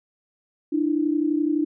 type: tone pair together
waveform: sine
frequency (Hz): 298.2 / 330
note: D4 / E4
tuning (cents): +27 / +2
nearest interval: major second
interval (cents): 175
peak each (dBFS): -21 / -24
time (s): 0.72-1.65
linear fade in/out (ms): 10
effects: none